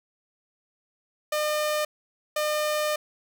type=tone bursts at uneven times; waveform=sawtooth; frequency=605 Hz; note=D#5; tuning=49 cents flat; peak=-20 dBFS; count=2; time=1.32-1.85 / 2.36-2.96 s; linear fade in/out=5 ms; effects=none